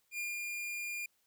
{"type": "tone with ADSR envelope", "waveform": "45% pulse", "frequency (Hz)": 2410, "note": "D7", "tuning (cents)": 44, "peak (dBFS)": -35, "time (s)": [0.11, 1.06], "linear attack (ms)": 77, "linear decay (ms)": 180, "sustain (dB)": -2, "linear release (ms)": 4, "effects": ["white hiss -75 dBFS RMS until 1.26 s"]}